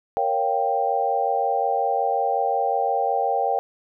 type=chord; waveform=sine; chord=G half-diminished seventh; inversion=first; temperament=equal; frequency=466.2 / 554.4 / 698.5 / 784 Hz; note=Bb4 / Db5 / F5 / G5; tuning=0 / 0 / 0 / 0 cents; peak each=-27 / -27 / -26 / -22 dBFS; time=0.17-3.59 s; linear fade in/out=0 ms; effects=none